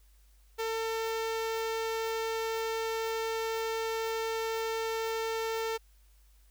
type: tone with notch filter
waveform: sawtooth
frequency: 449 Hz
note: A4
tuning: 35 cents sharp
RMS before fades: -33 dBFS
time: 0.58-5.78 s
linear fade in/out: 20 ms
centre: 10000 Hz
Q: 1.7
effects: added 50 Hz sine -58 dBFS peak until 6.5 s + white hiss -69 dBFS RMS until 6.5 s